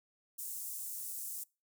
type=high-pass noise; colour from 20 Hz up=pink; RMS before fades=-42 dBFS; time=0.38-1.44 s; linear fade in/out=10 ms; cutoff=8000 Hz; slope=24 dB/octave; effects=noise-tail reverb RT60 0.3 s tail -25 dB re dry